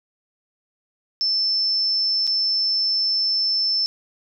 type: tone with dropouts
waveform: sine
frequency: 5300 Hz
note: E8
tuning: 9 cents sharp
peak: -18 dBFS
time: 1.21-3.86 s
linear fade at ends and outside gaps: 0 ms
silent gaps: 2.268-2.275 s
effects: none